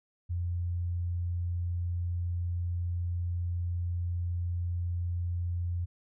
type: tone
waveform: sine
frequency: 87.31 Hz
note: F2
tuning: in tune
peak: -29 dBFS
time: 0.29-5.86 s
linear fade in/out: 20 ms
effects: none